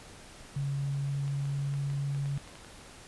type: tone with pitch glide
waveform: sine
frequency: 139.5 to 140.39 Hz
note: C#3 to C#3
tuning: +11 to +22 cents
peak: -29 dBFS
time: 0.56-2.38 s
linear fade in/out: 5 ms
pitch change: +11 cents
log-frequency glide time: 0.8-1.75 s
type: clicks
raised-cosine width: 0.3 ms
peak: -33 dBFS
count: 10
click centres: 1.279 / 1.455 / 1.739 / 1.901 / 2.148 / 2.258 / 2.376 / 2.476 / 2.555 / 2.647 s
effects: pink hiss -50 dBFS RMS until 3.07 s + resampled to 24000 Hz